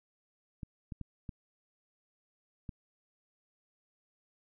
clicks, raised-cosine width 5 ms, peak -28 dBFS, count 5, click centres 0.632 / 0.922 / 1.013 / 1.292 / 2.692 s, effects none

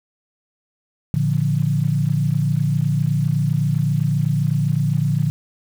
sine chord, Bb major, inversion none, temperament equal with one note detuned, 114.87 / 146.83 / 174.61 Hz, Bb2 / D3 / F3, -25 / 0 / 0 cents, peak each -22 / -18 / -23 dBFS, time 1.14-5.3 s, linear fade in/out 0 ms, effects 7-bit

